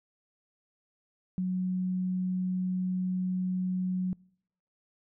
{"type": "tone", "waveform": "sine", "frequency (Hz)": 184, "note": "F#3", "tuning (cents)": -9, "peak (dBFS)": -27, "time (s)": [1.38, 4.13], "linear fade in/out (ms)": 0, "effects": ["noise-tail reverb RT60 0.7 s tail -26 dB re dry"]}